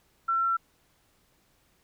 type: tone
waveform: sine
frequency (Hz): 1351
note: E6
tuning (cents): +42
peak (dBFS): -23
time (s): 0.28-0.57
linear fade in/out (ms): 10
effects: pink hiss -67 dBFS RMS until 1.83 s